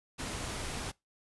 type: noise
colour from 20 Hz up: pink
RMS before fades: -38 dBFS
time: 0.18-0.92 s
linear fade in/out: 20 ms
effects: noise-tail reverb RT60 0.2 s tail -23 dB re dry + resampled to 24000 Hz